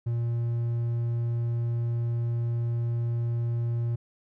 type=tone; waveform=triangle; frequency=117.7 Hz; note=A#2; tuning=17 cents sharp; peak=-23 dBFS; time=0.06-3.96 s; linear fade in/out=10 ms; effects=none